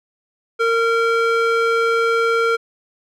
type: tone with band-pass filter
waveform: square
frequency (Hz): 459.6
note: A#4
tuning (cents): -25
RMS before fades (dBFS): -17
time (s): 0.59-2.57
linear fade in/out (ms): 20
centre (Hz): 1200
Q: 1.2
effects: none